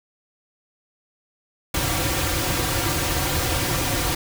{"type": "noise with comb filter", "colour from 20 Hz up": "pink", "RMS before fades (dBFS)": -23, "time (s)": [1.74, 4.15], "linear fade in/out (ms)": 5, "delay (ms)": 4.7, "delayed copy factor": -0.8, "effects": []}